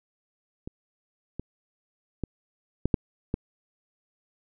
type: clicks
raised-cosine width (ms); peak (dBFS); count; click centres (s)
3; -23 / -20 / -16 / -10 / -7 / -13; 6; 0.675 / 1.396 / 2.237 / 2.856 / 2.942 / 3.341
effects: none